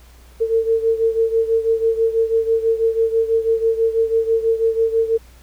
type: beating tone pair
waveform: sine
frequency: 450.6 / 456.7 Hz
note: A4 / A#4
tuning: +41 / -36 cents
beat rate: 6.1 Hz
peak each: -16 / -20 dBFS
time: 0.4-5.18 s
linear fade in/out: 20 ms
effects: added 60 Hz sine -43 dBFS peak until 5.42 s + pink hiss -51 dBFS RMS until 5.42 s